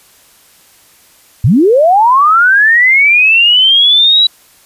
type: linear sweep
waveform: sine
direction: up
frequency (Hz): 88.8 to 3939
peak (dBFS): -4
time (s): 1.44-4.27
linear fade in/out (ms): 5
effects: white hiss -45 dBFS RMS until 4.65 s + resampled to 32000 Hz